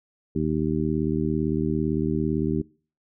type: harmonic tone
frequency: 77.78 Hz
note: D#2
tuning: in tune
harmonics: 1 / 2 / 3 / 4 / 5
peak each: -32 / -27 / -27 / -28 / -29 dBFS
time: 0.35-2.62 s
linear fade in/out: 10 ms
effects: noise-tail reverb RT60 0.4 s tail -22 dB re dry